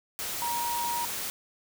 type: tone in noise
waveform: sine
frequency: 947 Hz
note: A#5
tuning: 27 cents sharp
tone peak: -29 dBFS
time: 0.42-1.05 s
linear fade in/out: 0 ms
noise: white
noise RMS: -34 dBFS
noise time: 0.19-1.3 s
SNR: +2 dB
effects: none